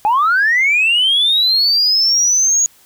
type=linear sweep; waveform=sine; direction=up; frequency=809 to 6740 Hz; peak=-9 dBFS; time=0.05-2.66 s; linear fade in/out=0 ms; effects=tanh soft clip ceiling -7 dBFS + white hiss -49 dBFS RMS until 2.85 s